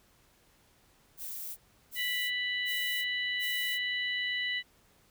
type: noise bursts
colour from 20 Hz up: violet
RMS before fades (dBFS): -40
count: 4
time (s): 1.17-3.79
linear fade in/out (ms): 50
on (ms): 400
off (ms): 340
type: harmonic tone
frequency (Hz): 987.8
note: B5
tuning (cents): 0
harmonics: 2 / 3 / 4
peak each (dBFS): -32 / -35 / -40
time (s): 1.95-4.63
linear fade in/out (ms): 50
effects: pink hiss -65 dBFS RMS until 5.1 s